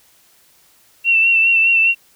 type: tone with vibrato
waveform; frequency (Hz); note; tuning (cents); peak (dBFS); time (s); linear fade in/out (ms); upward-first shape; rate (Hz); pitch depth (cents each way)
sine; 2700; E7; +41; -10; 1.04-1.95; 50; sine; 4.9; 32
effects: white hiss -53 dBFS RMS until 2.15 s